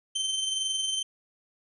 sawtooth tone with amplitude modulation, 3105 Hz, G7, 17 cents flat, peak -22 dBFS, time 0.15-1.03 s, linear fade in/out 10 ms, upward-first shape sine, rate 21.9 Hz, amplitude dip 40%, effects resampled to 24000 Hz

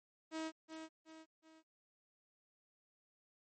sawtooth tone with echo, 318.9 Hz, D#4, 43 cents sharp, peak -36 dBFS, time 0.31-0.52 s, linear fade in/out 50 ms, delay 370 ms, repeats 3, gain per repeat -7 dB, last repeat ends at 1.63 s, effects MP3 32 kbps

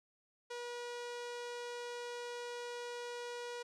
sawtooth tone with low-pass filter, 482.3 Hz, B4, 41 cents flat, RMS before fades -44 dBFS, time 0.5-3.63 s, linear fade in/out 10 ms, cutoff 6700 Hz, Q 1, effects none

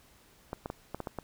clicks, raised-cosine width 1 ms, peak -21 dBFS, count 7, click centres 0.531 / 0.659 / 0.701 / 0.946 / 1.003 / 1.072 / 1.187 s, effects pink hiss -61 dBFS RMS until 1.23 s

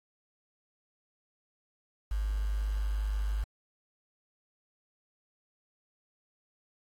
sine tone with quantisation, 51.3 Hz, G#1, 21 cents flat, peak -28 dBFS, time 2.11-3.44 s, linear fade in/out 5 ms, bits 8, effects AAC 48 kbps

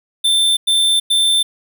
square tone bursts, 3557 Hz, A7, 18 cents sharp, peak -12 dBFS, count 3, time 0.24-1.43 s, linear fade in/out 10 ms, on 330 ms, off 100 ms, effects none

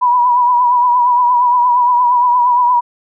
sine tone with vibrato, 979 Hz, B5, 15 cents flat, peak -8 dBFS, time 0.01-2.81 s, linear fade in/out 20 ms, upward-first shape triangle, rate 8.6 Hz, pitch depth 54 cents each way, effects none

